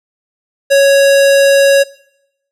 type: tone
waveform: square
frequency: 554.4 Hz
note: C#5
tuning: in tune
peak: -6 dBFS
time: 0.7-1.84 s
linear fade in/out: 20 ms
effects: noise-tail reverb RT60 0.8 s tail -21 dB re dry + low-pass 12000 Hz 12 dB/octave